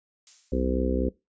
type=noise with exponential decay; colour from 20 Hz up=violet; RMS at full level=-39 dBFS; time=0.27-0.83 s; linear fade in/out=1 ms; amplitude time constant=120 ms
type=harmonic tone; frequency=64 Hz; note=C2; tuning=38 cents flat; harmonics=1 / 3 / 4 / 5 / 6 / 7 / 8; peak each=-28 / -32 / -29 / -34 / -31 / -33 / -32 dBFS; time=0.52-1.09 s; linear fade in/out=5 ms
effects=noise-tail reverb RT60 0.2 s tail -19 dB re dry + resampled to 16000 Hz